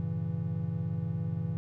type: chord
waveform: triangle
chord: G diminished seventh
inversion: none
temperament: equal with one note detuned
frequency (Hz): 98 / 115.27 / 138.59 / 164.81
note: G2 / Bb2 / Db3 / Fb3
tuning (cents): 0 / -19 / 0 / 0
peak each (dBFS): -35 / -35 / -36 / -31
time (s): 0-1.57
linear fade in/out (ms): 0
effects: none